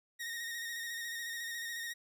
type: tone with vibrato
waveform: sawtooth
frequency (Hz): 1864.7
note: A#6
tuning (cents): 0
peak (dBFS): -35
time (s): 0.19-1.94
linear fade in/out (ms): 20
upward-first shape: square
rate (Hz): 14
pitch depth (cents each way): 28
effects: none